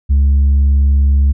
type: tone with tanh clipping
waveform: sine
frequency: 69.7 Hz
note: C#2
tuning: 10 cents sharp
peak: -8 dBFS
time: 0.09-1.33 s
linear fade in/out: 20 ms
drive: 2 dB
effects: none